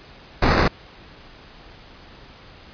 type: noise with sample-and-hold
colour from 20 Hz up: pink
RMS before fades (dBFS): -17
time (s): 0.42-0.68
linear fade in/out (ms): 5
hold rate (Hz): 3150
effects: pink hiss -45 dBFS RMS until 2.73 s + resampled to 11025 Hz